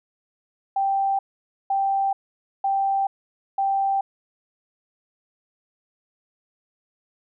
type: tone bursts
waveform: sine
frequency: 784 Hz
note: G5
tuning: in tune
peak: -19 dBFS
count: 4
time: 0.76-4.01 s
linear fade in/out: 5 ms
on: 430 ms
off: 510 ms
effects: none